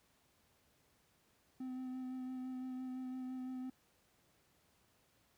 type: tone with vibrato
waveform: triangle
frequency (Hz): 256.4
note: C4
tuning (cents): -35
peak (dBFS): -39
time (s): 1.6-3.7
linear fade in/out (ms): 5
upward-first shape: sine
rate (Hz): 5.9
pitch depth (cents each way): 16
effects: pink hiss -73 dBFS RMS until 5.37 s + high-pass 60 Hz 12 dB/octave